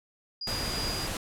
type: tone with tremolo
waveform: sine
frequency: 4865 Hz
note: D#8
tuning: 40 cents flat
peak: -32 dBFS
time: 0.41-1.07 s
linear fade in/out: 5 ms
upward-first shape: sine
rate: 2.9 Hz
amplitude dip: 30%
type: noise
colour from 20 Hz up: pink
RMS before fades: -33 dBFS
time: 0.47-1.17 s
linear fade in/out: 2 ms
effects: low-pass 12000 Hz 12 dB/octave